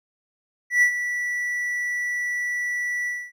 triangle tone with ADSR envelope, 1957 Hz, B6, 16 cents flat, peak -11 dBFS, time 0.7-3.32 s, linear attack 120 ms, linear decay 87 ms, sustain -11 dB, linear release 250 ms, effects none

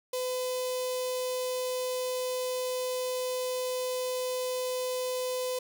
sawtooth tone with notch filter, 506 Hz, B4, 42 cents sharp, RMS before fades -32 dBFS, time 0.13-5.59 s, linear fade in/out 5 ms, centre 1600 Hz, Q 0.57, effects none

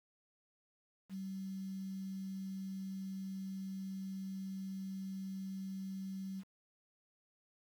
sine tone with quantisation, 191.7 Hz, G3, 38 cents flat, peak -40 dBFS, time 1.09-6.44 s, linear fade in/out 50 ms, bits 10, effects none

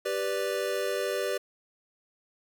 square chord, G major, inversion none, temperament equal, 392 / 493.9 / 587.3 Hz, G4 / B4 / D5, 0 / 0 / 0 cents, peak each -33 dBFS, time 0.05-1.38 s, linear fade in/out 10 ms, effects none

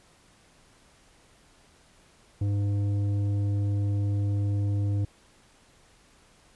sine tone with tanh clipping, 101.2 Hz, G#2, 44 cents flat, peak -25 dBFS, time 2.41-5.05 s, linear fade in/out 5 ms, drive 9 dB, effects pink hiss -59 dBFS RMS until 6.55 s + resampled to 24000 Hz

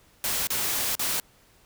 white noise with dropouts, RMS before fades -27 dBFS, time 0.24-1.2 s, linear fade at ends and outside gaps 1 ms, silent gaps 0.471-0.503 / 0.953-0.994 s, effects pink hiss -59 dBFS RMS until 1.65 s

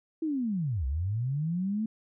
sine linear two-way sweep, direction down then up, 330 to 62 to 224.6 Hz, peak -27 dBFS, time 0.22-1.86 s, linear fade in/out 5 ms, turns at 0.86 s, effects none

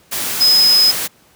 sine tone in noise, 5070 Hz, D#8, 32 cents sharp, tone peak -8 dBFS, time 0.4-0.92 s, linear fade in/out 20 ms, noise white, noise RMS -21 dBFS, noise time 0.11-1.08 s, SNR +10 dB, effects pink hiss -51 dBFS RMS until 1.35 s + high-pass 80 Hz 12 dB/octave

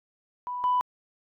sine tone pair in turn, 987.8 / 993.5 Hz, B5 / B5, 0 / +10 cents, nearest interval unison, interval 10 cents, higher second, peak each -30 / -20 dBFS, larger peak second, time 0.47-0.64 / 0.64-0.81 s, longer neither, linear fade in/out 0 ms, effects tanh soft clip ceiling -17 dBFS

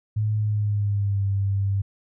sine tone with pitch glide, 107 to 98.69 Hz, A2 to G2, -48 to +12 cents, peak -20 dBFS, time 0.16-1.82 s, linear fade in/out 10 ms, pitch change -140 cents, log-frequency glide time 0.36-1.24 s, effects none

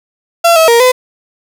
35% pulse tone with pitch steps, 679 / 646 / 468.1 / 506 Hz, F5 / E5 / A#4 / B4, -49 / -35 / +7 / +42 cents, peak -3 dBFS, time 0.44-0.92 s, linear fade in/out 10 ms, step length 120 ms, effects 7-bit

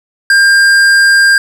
sine tone with tanh clipping, 1600 Hz, G6, 35 cents sharp, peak -6 dBFS, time 0.3-1.38 s, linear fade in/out 2 ms, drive 14 dB, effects none

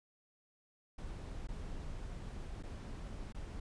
brown noise with dropouts, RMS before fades -44 dBFS, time 0.98-3.6 s, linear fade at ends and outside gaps 5 ms, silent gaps 1.472-1.486 / 2.627-2.634 / 3.325-3.346 s, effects resampled to 22050 Hz

